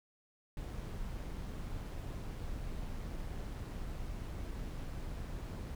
brown noise with amplitude modulation, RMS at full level -40 dBFS, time 0.57-5.75 s, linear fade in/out 2 ms, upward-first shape sine, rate 174 Hz, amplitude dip 30%, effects none

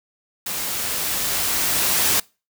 white noise with level ramp, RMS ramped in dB -27 to -18 dBFS, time 0.46-2.2 s, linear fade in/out 5 ms, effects noise-tail reverb RT60 0.3 s tail -25 dB re dry

